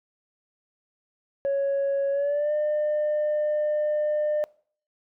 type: tone with pitch glide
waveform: sine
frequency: 555 to 601.7 Hz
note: C#5 to D5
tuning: +2 to +42 cents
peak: -20 dBFS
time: 1.45-4.44 s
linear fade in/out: 0 ms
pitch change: +140 cents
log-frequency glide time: 2.11-2.53 s
effects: noise-tail reverb RT60 0.5 s tail -24 dB re dry + tanh soft clip ceiling -20 dBFS